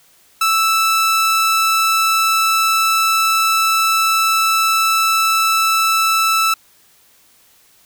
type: tone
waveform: sawtooth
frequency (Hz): 1318.5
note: E6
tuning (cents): 0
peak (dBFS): -9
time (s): 0.41-6.54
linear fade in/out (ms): 5
effects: white hiss -52 dBFS RMS until 7.85 s